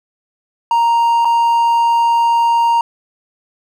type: tone with dropouts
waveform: triangle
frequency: 932.3 Hz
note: A#5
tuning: in tune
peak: -8 dBFS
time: 0.71-2.81 s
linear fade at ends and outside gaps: 2 ms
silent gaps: 1.248-1.253 s
effects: none